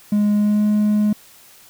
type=tone with pitch glide; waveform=triangle; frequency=207.7 to 210.1 Hz; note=G#3 to G#3; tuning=0 to +20 cents; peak=-11 dBFS; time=0.12-1.13 s; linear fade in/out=5 ms; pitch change=+20 cents; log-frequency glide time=0.37-0.63 s; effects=tanh soft clip ceiling -7 dBFS + white hiss -47 dBFS RMS until 1.69 s